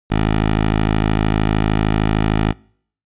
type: tone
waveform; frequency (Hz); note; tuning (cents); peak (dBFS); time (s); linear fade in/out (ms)
10% pulse; 53.2; G#1; +42; -6; 0.1-2.53; 20
effects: noise-tail reverb RT60 0.6 s tail -26 dB re dry + resampled to 8000 Hz